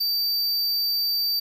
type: tone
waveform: square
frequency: 4642 Hz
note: D8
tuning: 21 cents flat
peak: -22 dBFS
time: 0-1.4 s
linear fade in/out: 10 ms
effects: 9-bit